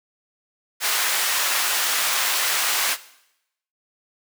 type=high-pass noise; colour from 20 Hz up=pink; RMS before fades=-22 dBFS; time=0.8-2.97 s; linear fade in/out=50 ms; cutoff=1200 Hz; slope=12 dB/octave; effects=noise-tail reverb RT60 0.8 s tail -17 dB re dry